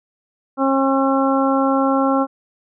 harmonic tone, 270 Hz, C#4, 45 cents flat, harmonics 1 / 2 / 3 / 4 / 5, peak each -17 / -20 / -22 / -23 / -24 dBFS, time 0.57-2.27 s, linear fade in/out 50 ms, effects none

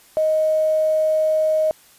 sine tone with quantisation, 625 Hz, D#5, 8 cents sharp, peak -15 dBFS, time 0.17-1.71 s, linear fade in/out 0 ms, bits 7, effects white hiss -51 dBFS RMS until 1.98 s + resampled to 32000 Hz

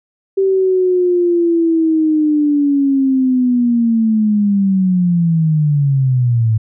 sine linear sweep, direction down, 389.3 to 108 Hz, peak -10 dBFS, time 0.37-6.58 s, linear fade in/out 10 ms, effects none

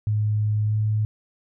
sine tone with pitch glide, 106.2 to 107.37 Hz, G#2 to A2, +39 to -42 cents, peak -19 dBFS, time 0.07-1.05 s, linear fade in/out 0 ms, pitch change +19 cents, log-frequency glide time 0.64-0.75 s, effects none

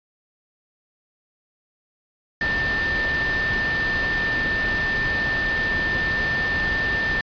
sine tone in noise, 1790 Hz, A6, 29 cents sharp, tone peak -21 dBFS, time 2.41-7.21 s, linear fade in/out 2 ms, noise pink, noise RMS -28 dBFS, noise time 2.41-7.21 s, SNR +4 dB, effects resampled to 11025 Hz

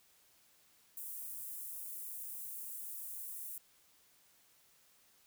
white high-pass noise, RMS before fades -45 dBFS, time 0.97-3.58 s, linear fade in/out 2 ms, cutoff 9300 Hz, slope 24 dB/octave, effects white hiss -68 dBFS RMS until 5.26 s

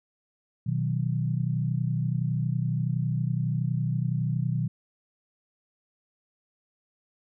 sine chord, B major, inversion none, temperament equal, 123.47 / 155.56 / 185 Hz, B2 / D#3 / F#3, 0 / 0 / 0 cents, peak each -27 / -28 / -33 dBFS, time 0.66-4.68 s, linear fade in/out 10 ms, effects none

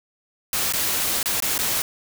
white noise with dropouts, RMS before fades -23 dBFS, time 0.53-1.82 s, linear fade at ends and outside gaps 1 ms, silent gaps 0.724-0.736 / 1.229-1.258 / 1.402-1.423 / 1.579-1.589 s, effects none

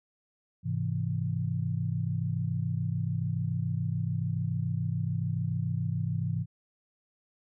sine chord, Ab augmented, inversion none, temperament equal, 103.83 / 130.81 / 164.81 Hz, Ab2 / C3 / E3, 0 / 0 / 0 cents, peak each -32 dBFS, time 0.63-6.46 s, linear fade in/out 50 ms, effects none

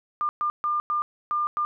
sine tone bursts at uneven times, 1200 Hz, D6, 37 cents sharp, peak -22 dBFS, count 6, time 0.21-0.29 / 0.41-0.5 / 0.64-0.8 / 0.9-1.02 / 1.31-1.47 / 1.57-1.65 s, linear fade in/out 0 ms, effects none

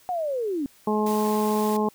sine linear sweep, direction down, 743 to 260.5 Hz, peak -24 dBFS, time 0.09-0.66 s, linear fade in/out 0 ms
harmonic tone, 212.6 Hz, G#3, 41 cents sharp, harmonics 1 / 2 / 3 / 4 / 5, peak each -24 / -25 / -34 / -28 / -31 dBFS, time 0.87-1.89 s, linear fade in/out 5 ms
white noise, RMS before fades -38 dBFS, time 1.06-1.77 s, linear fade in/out 5 ms
effects white hiss -56 dBFS RMS until 1.94 s

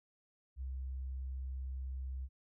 sine tone, 65.41 Hz, C2, in tune, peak -38 dBFS, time 0.56-2.29 s, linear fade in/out 50 ms, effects none

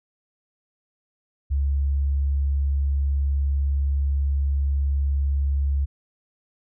sine tone, 69.7 Hz, C#2, 10 cents sharp, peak -19 dBFS, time 1.5-5.86 s, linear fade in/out 20 ms, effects none

